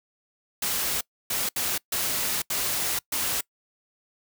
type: noise bursts at uneven times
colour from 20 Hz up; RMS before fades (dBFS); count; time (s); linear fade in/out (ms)
white; -27; 6; 0.62-1.01 / 1.3-1.49 / 1.56-1.78 / 1.92-2.42 / 2.5-2.99 / 3.12-3.41; 5
effects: noise-tail reverb RT60 0.1 s tail -24 dB re dry